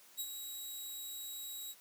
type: tone with ADSR envelope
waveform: 10% pulse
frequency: 3842 Hz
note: B7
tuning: 48 cents flat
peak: -28 dBFS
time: 0.17-1.75 s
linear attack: 29 ms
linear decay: 53 ms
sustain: -7 dB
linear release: 46 ms
effects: white hiss -61 dBFS RMS until 1.8 s + high-pass 200 Hz 12 dB/octave